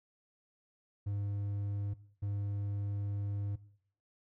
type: tone bursts at uneven times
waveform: triangle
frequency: 101.2 Hz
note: G#2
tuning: 44 cents flat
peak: -31 dBFS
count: 2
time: 1.06-1.94 / 2.22-3.56 s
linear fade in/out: 10 ms
effects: noise-tail reverb RT60 0.6 s tail -18 dB re dry